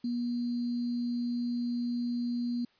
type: tone with sample-and-hold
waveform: sine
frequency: 240.6 Hz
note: B3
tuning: 45 cents flat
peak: -29 dBFS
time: 0.04-2.65 s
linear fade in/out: 5 ms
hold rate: 4410 Hz
effects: white hiss -67 dBFS RMS until 2.79 s + resampled to 11025 Hz